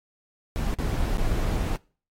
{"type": "noise with dropouts", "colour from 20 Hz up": "brown", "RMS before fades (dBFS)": -25, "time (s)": [0.56, 1.76], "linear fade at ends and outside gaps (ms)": 0, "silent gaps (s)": [[0.742, 0.787], [1.171, 1.182]], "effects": ["noise-tail reverb RT60 0.4 s tail -23 dB re dry", "AAC 48 kbps"]}